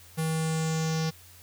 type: tone with low-pass filter sweep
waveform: square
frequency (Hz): 160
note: D#3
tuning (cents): +49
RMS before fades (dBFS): -28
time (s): 0.17-1.11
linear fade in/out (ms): 20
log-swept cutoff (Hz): 11000 to 5300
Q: 3.5
effects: added 89 Hz sine -54 dBFS peak until 1.42 s + white hiss -53 dBFS RMS until 1.42 s